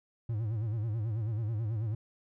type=tone with vibrato; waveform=triangle; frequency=110 Hz; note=A2; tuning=in tune; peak=-28 dBFS; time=0.29-1.95 s; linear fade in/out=5 ms; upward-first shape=sine; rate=9.2 Hz; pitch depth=120 cents each way; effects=none